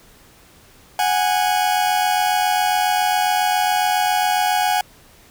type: tone pair together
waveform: 40% pulse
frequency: 738 / 825.3 Hz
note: F#5 / G#5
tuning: -5 / -11 cents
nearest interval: major second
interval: 194 cents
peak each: -18 dBFS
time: 0.99-4.81 s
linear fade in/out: 2 ms
effects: pink hiss -49 dBFS RMS until 5.3 s